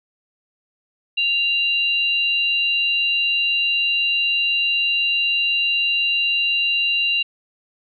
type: tone pair together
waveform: sine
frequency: 2786 / 3948 Hz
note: F7 / B7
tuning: -5 / -1 cents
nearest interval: tritone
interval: 604 cents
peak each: -17 / -26 dBFS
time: 1.17-7.23 s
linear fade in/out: 10 ms
effects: none